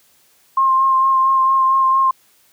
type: tone with vibrato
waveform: sine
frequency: 1062 Hz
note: C6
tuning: 25 cents sharp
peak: -11 dBFS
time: 0.57-2.11 s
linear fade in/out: 5 ms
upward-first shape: sine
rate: 4.4 Hz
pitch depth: 18 cents each way
effects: white hiss -55 dBFS RMS until 2.52 s + high-pass 60 Hz 12 dB/octave